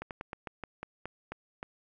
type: slowing click train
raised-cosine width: 0.5 ms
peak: -23 dBFS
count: 10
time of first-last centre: 0.02-1.629 s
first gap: 88 ms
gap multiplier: 1.17
effects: none